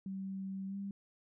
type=tone with pitch glide; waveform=sine; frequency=192.6 to 198.24 Hz; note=G3 to G3; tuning=-30 to +20 cents; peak=-38 dBFS; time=0.06-0.91 s; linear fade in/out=2 ms; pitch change=+50 cents; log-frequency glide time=0.67-0.76 s; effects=none